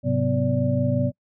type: tone cluster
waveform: sine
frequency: 105.5 / 131 / 184.8 / 249.1 / 579 Hz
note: G#2 / C3 / F#3 / B3 / D5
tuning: +28 / +2 / -2 / +15 / -25 cents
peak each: -26 / -23 / -30 / -25 / -26 dBFS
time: 0.03-1.12 s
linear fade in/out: 50 ms
effects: noise-tail reverb RT60 0.1 s tail -26 dB re dry